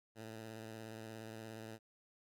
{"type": "tone with vibrato", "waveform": "10% pulse", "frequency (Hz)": 111.1, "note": "A2", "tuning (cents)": 17, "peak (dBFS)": -39, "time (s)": [0.15, 1.79], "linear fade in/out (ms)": 50, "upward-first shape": "square", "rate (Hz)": 17, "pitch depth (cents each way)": 26, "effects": []}